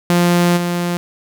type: tone with level steps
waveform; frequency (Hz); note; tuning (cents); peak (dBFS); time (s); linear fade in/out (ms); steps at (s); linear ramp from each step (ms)
sawtooth; 174.61; F3; 0; -7 / -13; 0.1-0.97; 0; 0.56; 20
effects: none